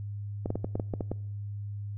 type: clicks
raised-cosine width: 2 ms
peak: -17 dBFS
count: 9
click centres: 0.459 / 0.504 / 0.556 / 0.645 / 0.755 / 0.798 / 0.938 / 1.008 / 1.116 s
effects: noise-tail reverb RT60 0.8 s tail -23 dB re dry + added 102 Hz sine -34 dBFS peak until 1.97 s